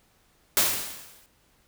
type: noise with exponential decay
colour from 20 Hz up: white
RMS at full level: -19 dBFS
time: 0.57-1.26 s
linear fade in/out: 0 ms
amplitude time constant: 150 ms
effects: pink hiss -64 dBFS RMS until 1.67 s